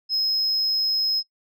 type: tone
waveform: sine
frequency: 5130 Hz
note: E8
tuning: 48 cents flat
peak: -18 dBFS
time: 0.09-1.23 s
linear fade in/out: 50 ms
effects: noise-tail reverb RT60 0.1 s tail -20 dB re dry + tanh soft clip ceiling -18 dBFS